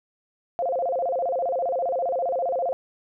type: tone with vibrato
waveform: sine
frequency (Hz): 604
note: D5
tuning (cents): +48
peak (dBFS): -22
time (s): 0.59-2.73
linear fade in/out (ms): 0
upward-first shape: square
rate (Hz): 15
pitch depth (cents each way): 240
effects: none